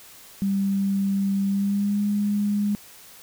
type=tone with pitch glide; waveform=sine; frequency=196.7 to 205.3 Hz; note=G3 to G#3; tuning=+6 to -20 cents; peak=-20 dBFS; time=0.42-2.75 s; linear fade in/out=0 ms; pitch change=+74 cents; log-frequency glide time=1.47-2.03 s; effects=white hiss -47 dBFS RMS until 3.22 s